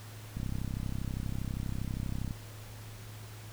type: click train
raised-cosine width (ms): 5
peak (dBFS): -23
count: 64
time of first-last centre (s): 0.37-2.308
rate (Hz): 32.5
effects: added 107 Hz sine -45 dBFS peak until 3.52 s + pink hiss -51 dBFS RMS until 3.52 s